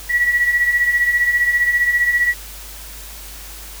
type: beating tone pair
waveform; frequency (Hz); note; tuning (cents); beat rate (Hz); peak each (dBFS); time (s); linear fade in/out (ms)
sine; 1924 / 1939; B6 / B6; -46 / -32; 15; -21 / -14; 0.09-2.34; 20
effects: added 50 Hz sine -36 dBFS peak until 3.8 s + white hiss -36 dBFS RMS until 3.8 s